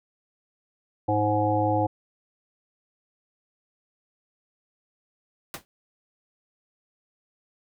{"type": "harmonic tone", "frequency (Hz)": 105.2, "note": "G#2", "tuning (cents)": 23, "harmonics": [1, 3, 5, 7, 8], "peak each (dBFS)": [-27, -27, -27, -27, -27], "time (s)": [1.08, 1.87], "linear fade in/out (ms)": 10}
{"type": "noise with exponential decay", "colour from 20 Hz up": "pink", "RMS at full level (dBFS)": -31, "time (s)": [5.54, 5.65], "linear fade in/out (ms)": 0, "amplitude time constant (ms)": 22}
{"effects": []}